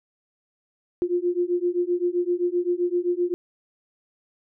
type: beating tone pair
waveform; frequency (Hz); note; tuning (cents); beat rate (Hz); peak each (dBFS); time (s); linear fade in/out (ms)
sine; 349.2 / 356.9; F4 / F4; 0 / +38; 7.7; -24; 1.02-3.34; 0
effects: none